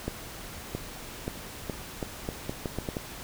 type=accelerating click train; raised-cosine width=2 ms; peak=-17 dBFS; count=11; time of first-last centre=0.08-2.968 s; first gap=670 ms; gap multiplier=0.79; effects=pink hiss -42 dBFS RMS until 3.23 s